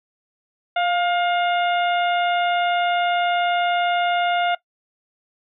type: harmonic tone with a mistuned harmonic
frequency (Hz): 710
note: F5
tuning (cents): +28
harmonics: 1 / 2 / 3 / 4 / 5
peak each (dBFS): -19 / -25 / -29 / -31 / -33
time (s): 0.76-4.55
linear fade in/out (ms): 5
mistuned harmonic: 1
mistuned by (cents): -23
effects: noise-tail reverb RT60 0.1 s tail -19 dB re dry